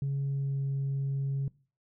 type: tone with pitch glide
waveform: sine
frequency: 138.59 to 137.39 Hz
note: C#3 to C#3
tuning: 0 to -15 cents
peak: -26 dBFS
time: 0.02-1.48 s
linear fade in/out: 2 ms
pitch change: -15 cents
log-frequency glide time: 0.27-0.63 s
effects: noise-tail reverb RT60 0.4 s tail -23 dB re dry + tanh soft clip ceiling -26 dBFS